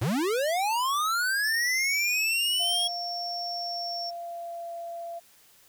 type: linear sweep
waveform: square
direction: up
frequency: 92.5 to 3322 Hz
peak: -25 dBFS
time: 0.01-2.88 s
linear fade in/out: 10 ms
type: tone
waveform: sine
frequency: 5460 Hz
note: F8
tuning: 40 cents flat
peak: -32 dBFS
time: 1.43-4.11 s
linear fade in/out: 20 ms
type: tone with pitch glide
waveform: sine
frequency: 698.5 to 681 Hz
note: F5 to F5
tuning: 0 to -44 cents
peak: -34 dBFS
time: 2.59-5.2 s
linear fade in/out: 20 ms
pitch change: -44 cents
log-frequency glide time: 3.45-4.7 s
effects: white hiss -58 dBFS RMS until 5.68 s